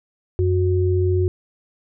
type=tone pair together; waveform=sine; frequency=91.47 / 365.9 Hz; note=F#2 / F#4; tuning=-19 / -19 cents; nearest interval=2 octaves; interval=2400 cents; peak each=-17 / -20 dBFS; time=0.39-1.28 s; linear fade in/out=0 ms; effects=none